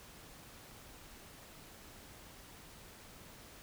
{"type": "silence", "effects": ["pink hiss -55 dBFS RMS until 3.62 s"]}